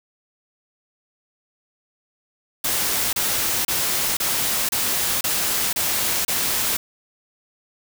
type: noise bursts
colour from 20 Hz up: white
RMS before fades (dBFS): -22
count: 8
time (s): 2.64-6.77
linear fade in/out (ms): 5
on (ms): 490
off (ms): 30
effects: none